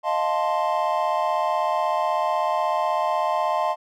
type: chord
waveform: triangle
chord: F dominant seventh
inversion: third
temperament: equal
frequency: 622.3 / 698.5 / 880 / 1046.5 Hz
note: Eb5 / F5 / A5 / C6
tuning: 0 / 0 / 0 / 0 cents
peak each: -24 dBFS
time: 0.03-3.76 s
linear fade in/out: 50 ms
effects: none